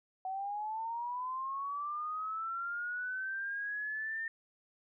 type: linear sweep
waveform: sine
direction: up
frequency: 747 to 1816 Hz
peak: -35 dBFS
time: 0.25-4.28 s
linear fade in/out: 2 ms
effects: none